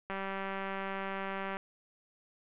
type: click train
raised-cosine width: 0.5 ms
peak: -23 dBFS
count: 286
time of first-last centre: 0.1-1.569 s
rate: 194 Hz
effects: resampled to 8000 Hz + 10-bit